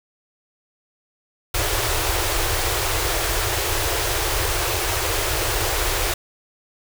pink band-stop noise, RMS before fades -22 dBFS, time 1.54-6.14 s, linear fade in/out 5 ms, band 120 to 320 Hz, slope 96 dB/octave, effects none

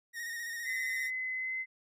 45% pulse tone with vibrato, 1866 Hz, A#6, 1 cent sharp, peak -37 dBFS, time 0.13-1.11 s, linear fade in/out 50 ms, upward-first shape square, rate 15 Hz, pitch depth 31 cents each way
sine tone with pitch glide, 2034 to 2053 Hz, C7 to C7, -50 to -33 cents, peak -33 dBFS, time 0.64-1.66 s, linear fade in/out 50 ms, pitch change +17 cents, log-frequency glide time 1.34-1.55 s
effects none

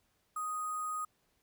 sine tone with sample-and-hold, 1244.5 Hz, D#6, in tune, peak -34 dBFS, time 0.36-1.05 s, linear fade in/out 5 ms, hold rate 8820 Hz, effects pink hiss -75 dBFS RMS until 1.42 s

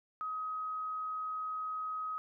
sine tone, 1264 Hz, D#6, 27 cents sharp, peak -35 dBFS, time 0.21-2.18 s, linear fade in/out 0 ms, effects none

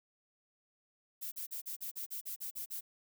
violet noise bursts, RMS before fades -41 dBFS, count 11, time 1.21-2.81 s, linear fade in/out 20 ms, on 110 ms, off 39 ms, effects none

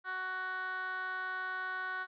15% pulse tone with band-pass filter, 372.1 Hz, F#4, 10 cents sharp, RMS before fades -38 dBFS, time 0.04-2.07 s, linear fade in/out 50 ms, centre 1500 Hz, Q 3.6, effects resampled to 11025 Hz

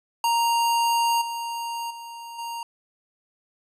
square tone with level steps, 932.3 Hz, A#5, in tune, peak -20 / -29 / -37 / -31 dBFS, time 0.24-2.63 s, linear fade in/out 2 ms, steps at 1.21 / 1.9 / 2.38 s, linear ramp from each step 10 ms, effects resampled to 32000 Hz

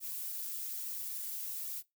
violet noise with flanger, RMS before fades -40 dBFS, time 0-1.83 s, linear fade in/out 50 ms, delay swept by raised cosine 1.9 to 5 ms, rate 1.8 Hz, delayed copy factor -0.9, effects noise-tail reverb RT60 0.2 s tail -21 dB re dry

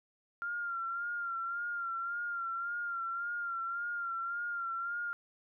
sine tone with vibrato, 1388 Hz, F6, 11 cents flat, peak -34 dBFS, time 0.42-5.13 s, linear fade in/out 0 ms, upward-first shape sine, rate 1.8 Hz, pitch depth 43 cents each way, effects none

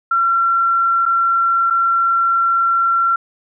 sine tone with dropouts, 1362 Hz, F6, 44 cents flat, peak -12 dBFS, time 0.11-3.16 s, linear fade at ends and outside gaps 5 ms, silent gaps 1.055-1.061 / 1.701-1.706 s, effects none

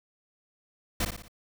pink noise with echo, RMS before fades -27 dBFS, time 1-1.05 s, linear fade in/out 5 ms, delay 58 ms, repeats 4, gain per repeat -6 dB, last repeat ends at 1.282 s, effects none

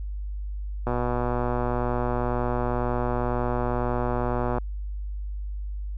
click train, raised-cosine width 1 ms, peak -13 dBFS, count 454, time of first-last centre 0.87-4.583 s, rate 122 Hz, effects added 50 Hz sine -29 dBFS peak until 5.97 s

